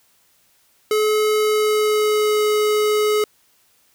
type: tone with pitch glide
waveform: square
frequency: 427.8 to 423.4 Hz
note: A4 to G#4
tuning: -49 to +33 cents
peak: -16 dBFS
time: 0.91-3.24 s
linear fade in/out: 2 ms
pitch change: -18 cents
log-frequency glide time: 1.36-2.45 s
effects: white hiss -59 dBFS RMS until 3.94 s